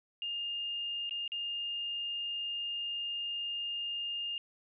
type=tone with dropouts; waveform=sine; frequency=2821 Hz; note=F7; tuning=17 cents sharp; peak=-34 dBFS; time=0.22-4.38 s; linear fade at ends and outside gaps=1 ms; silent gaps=1.094-1.109 / 1.278-1.319 s; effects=none